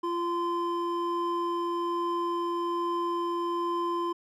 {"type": "tone pair together", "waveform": "triangle", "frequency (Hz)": [344.4, 1032], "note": ["F4", "C6"], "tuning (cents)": [-24, -24], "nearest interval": "octave + perfect fifth", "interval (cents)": 1900, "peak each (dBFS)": -28, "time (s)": [0.03, 4.13], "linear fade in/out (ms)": 10, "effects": []}